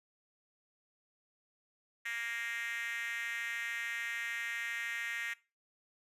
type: tone with high-pass filter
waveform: 5% pulse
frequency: 233.1 Hz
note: A#3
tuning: in tune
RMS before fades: -39 dBFS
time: 2.05-5.34 s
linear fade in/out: 10 ms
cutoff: 1900 Hz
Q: 5.4
effects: noise-tail reverb RT60 0.3 s tail -20 dB re dry + resampled to 32000 Hz